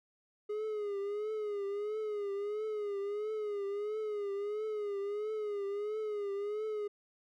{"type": "tone with vibrato", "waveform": "triangle", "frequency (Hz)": 415.3, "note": "G#4", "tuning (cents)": 0, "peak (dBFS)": -32, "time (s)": [0.49, 6.88], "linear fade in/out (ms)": 10, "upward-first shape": "triangle", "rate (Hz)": 1.5, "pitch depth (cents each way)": 89, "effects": []}